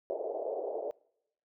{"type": "band-pass noise", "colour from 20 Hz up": "pink", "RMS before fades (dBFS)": -36, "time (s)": [0.1, 0.91], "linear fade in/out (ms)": 0, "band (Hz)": [400, 690], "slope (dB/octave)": 48, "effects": ["noise-tail reverb RT60 0.8 s tail -25 dB re dry"]}